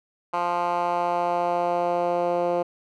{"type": "tone with band-pass filter sweep", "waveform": "10% pulse", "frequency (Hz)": 174.61, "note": "F3", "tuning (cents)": 0, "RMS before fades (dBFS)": -24, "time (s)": [0.33, 2.63], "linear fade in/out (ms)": 10, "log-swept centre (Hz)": [1000, 510], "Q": 1.9, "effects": []}